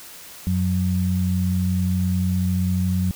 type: tone pair together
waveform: sine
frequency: 91.45 / 182.8 Hz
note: F#2 / F#3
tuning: -20 / -21 cents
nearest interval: octave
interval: 1199 cents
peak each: -21 / -21 dBFS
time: 0.47-3.11 s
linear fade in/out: 0 ms
effects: white hiss -41 dBFS RMS until 3.15 s